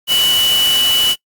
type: tone in noise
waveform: sine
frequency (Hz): 2960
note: F#7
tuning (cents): 0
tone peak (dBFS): -11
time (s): 0.07-1.16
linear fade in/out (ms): 50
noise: white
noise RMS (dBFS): -20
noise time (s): 0.07-1.16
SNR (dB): +6
effects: noise-tail reverb RT60 0.1 s tail -23 dB re dry + Opus 48 kbps